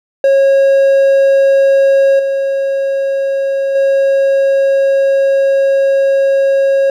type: tone with level steps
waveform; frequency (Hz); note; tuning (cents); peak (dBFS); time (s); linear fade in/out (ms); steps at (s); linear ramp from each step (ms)
triangle; 546; C#5; -26; -4 / -10 / -6; 0.24-6.9; 2; 2.19 / 3.75; 5
effects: none